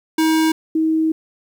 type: tone pair in turn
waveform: square / sine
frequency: 318.3 / 318.3 Hz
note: D#4 / D#4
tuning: +39 / +39 cents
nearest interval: unison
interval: 0 cents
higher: neither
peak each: -14 dBFS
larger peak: neither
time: 0.18-0.52 / 0.75-1.12 s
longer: second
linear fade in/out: 5 ms
effects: 9-bit